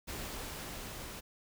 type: noise with level ramp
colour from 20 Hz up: pink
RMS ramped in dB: -41 to -45 dBFS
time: 0.07-1.21 s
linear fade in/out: 20 ms
effects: none